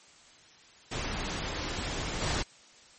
pink noise with level steps, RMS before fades -34 / -30 dBFS, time 0.91-2.43 s, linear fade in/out 10 ms, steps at 2.21 s, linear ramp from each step 10 ms, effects white hiss -56 dBFS RMS until 2.98 s + MP3 32 kbps

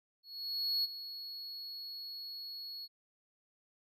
triangle tone with ADSR envelope, 4350 Hz, C#8, 33 cents flat, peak -28 dBFS, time 0.23-2.88 s, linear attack 610 ms, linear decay 24 ms, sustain -13 dB, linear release 39 ms, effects none

